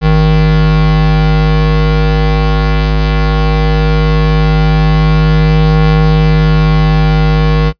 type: tone pair together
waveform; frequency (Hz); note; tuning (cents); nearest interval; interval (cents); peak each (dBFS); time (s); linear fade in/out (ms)
square; 52.19 / 156.4; G#1 / D#3; +9 / +9; octave + perfect fifth; 1900; -10; 0.01-7.73; 50
effects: noise-tail reverb RT60 0.1 s tail -23 dB re dry + resampled to 11025 Hz